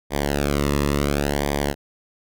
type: tone with flanger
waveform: sawtooth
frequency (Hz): 71.6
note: D2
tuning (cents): -43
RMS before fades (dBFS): -22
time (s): 0.1-1.75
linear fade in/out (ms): 50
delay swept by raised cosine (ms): 0.73 to 1.32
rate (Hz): 0.71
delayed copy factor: -0.9
effects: none